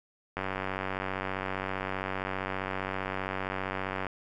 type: click train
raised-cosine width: 0.5 ms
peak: -17 dBFS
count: 353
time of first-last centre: 0.37-4.067 s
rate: 95.2 Hz
effects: none